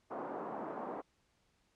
white band-pass noise, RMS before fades -42 dBFS, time 0.1-1.02 s, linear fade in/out 20 ms, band 200 to 980 Hz, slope 24 dB/octave, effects pink hiss -75 dBFS RMS until 1.75 s + low-pass 8000 Hz 12 dB/octave

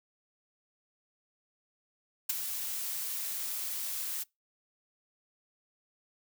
blue noise with ADSR envelope, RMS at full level -27 dBFS, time 2.29-4.24 s, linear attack 10 ms, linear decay 15 ms, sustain -9 dB, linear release 17 ms, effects noise-tail reverb RT60 0.2 s tail -24 dB re dry

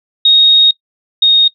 sine tone pair in turn, 3739 / 3720 Hz, A#7 / A#7, +4 / -4 cents, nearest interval unison, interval 8 cents, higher first, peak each -4 dBFS, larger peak neither, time 0.25-0.71 / 1.22-1.48 s, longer first, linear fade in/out 5 ms, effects noise-tail reverb RT60 0.1 s tail -22 dB re dry

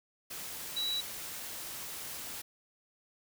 sine tone in noise, 3914 Hz, B7, 16 cents flat, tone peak -31 dBFS, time 0.76-1.01 s, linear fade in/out 10 ms, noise white, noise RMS -42 dBFS, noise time 0.3-2.42 s, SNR +8 dB, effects none

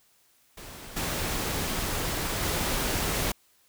pink noise with level steps, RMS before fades -43 / -30 / -28 dBFS, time 0.57-3.32 s, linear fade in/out 5 ms, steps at 0.96 / 2.42 s, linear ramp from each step 10 ms, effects white hiss -64 dBFS RMS until 3.68 s

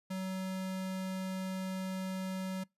square tone, 188.3 Hz, F#3, 31 cents sharp, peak -36 dBFS, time 0.1-2.64 s, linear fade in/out 10 ms, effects noise-tail reverb RT60 0.2 s tail -25 dB re dry + resampled to 32000 Hz

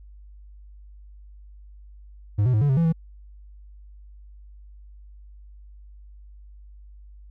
triangle tone with pitch steps, 102.8 / 126.4 / 106.7 / 144.1 / 132.7 / 166.7 / 163.2 Hz, G#2 / B2 / G#2 / D3 / C3 / E3 / E3, -17 / +41 / +47 / -33 / +25 / +20 / -17 cents, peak -15 dBFS, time 2.38-2.926 s, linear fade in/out 10 ms, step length 78 ms, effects added 50 Hz sine -43 dBFS peak until 7.3 s

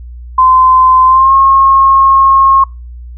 sine tone with pitch glide, 1032 to 1081.4 Hz, C6 to C#6, -24 to -43 cents, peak -3 dBFS, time 0.38-2.64 s, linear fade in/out 5 ms, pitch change +81 cents, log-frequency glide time 1.06-1.34 s, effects noise-tail reverb RT60 0.3 s tail -26 dB re dry + added 60 Hz sine -25 dBFS peak until 3.17 s

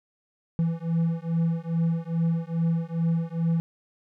triangle beating tone pair, 164.81 / 167.21 Hz, E3 / E3, 0 / +25 cents, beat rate 2.4 Hz, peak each -24 dBFS, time 0.59-3.6 s, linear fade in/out 0 ms, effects none

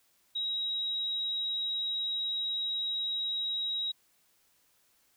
sine tone, 3828 Hz, A#7, 45 cents sharp, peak -30 dBFS, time 0.35-3.92 s, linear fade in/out 10 ms, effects white hiss -69 dBFS RMS until 5.16 s

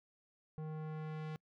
square tone with low-pass filter sweep, 155.56 Hz, D#3, in tune, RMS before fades -43 dBFS, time 0.58-1.36 s, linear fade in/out 0 ms, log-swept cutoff 800 to 3500 Hz, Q 0.72, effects noise-tail reverb RT60 0.1 s tail -26 dB re dry

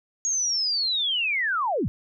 sine linear sweep, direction down, 6645 to 75.8 Hz, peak -22 dBFS, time 0.25-1.88 s, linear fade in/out 0 ms, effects none

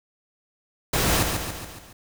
pink noise with echo, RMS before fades -22 dBFS, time 0.93-1.23 s, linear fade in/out 5 ms, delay 140 ms, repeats 5, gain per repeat -5 dB, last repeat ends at 1.93 s, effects none

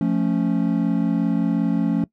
triangle chord, F augmented, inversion none, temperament equal, 174.61 / 220 / 277.2 Hz, F3 / A3 / C#4, 0 / 0 / 0 cents, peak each -20 dBFS, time 0.01-2.04 s, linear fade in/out 2 ms, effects noise-tail reverb RT60 0.1 s tail -21 dB re dry

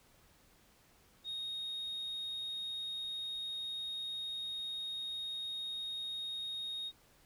sine tone, 3729 Hz, A#7, in tune, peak -36 dBFS, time 1.24-6.92 s, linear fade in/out 50 ms, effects tanh soft clip ceiling -36 dBFS + pink hiss -66 dBFS RMS until 7.25 s

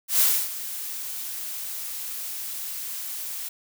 blue noise with ADSR envelope, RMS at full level -18 dBFS, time 0.08-3.49 s, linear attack 120 ms, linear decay 280 ms, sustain -15 dB, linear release 8 ms, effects none

